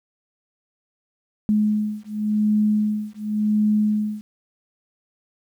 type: beating tone pair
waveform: sine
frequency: 211.3 / 212.21 Hz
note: G#3 / G#3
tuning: +30 / +38 cents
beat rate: 0.91 Hz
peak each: -21 dBFS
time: 1.49-4.21 s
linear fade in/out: 0 ms
effects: 9-bit